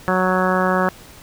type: harmonic tone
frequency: 185 Hz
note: F#3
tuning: in tune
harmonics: 1 / 2 / 3 / 4 / 5 / 6 / 7 / 8 / 9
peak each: -21 / -24 / -22 / -25 / -26 / -24 / -25 / -27 / -26 dBFS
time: 0.08-0.89 s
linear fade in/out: 0 ms
effects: pink hiss -43 dBFS RMS until 1.22 s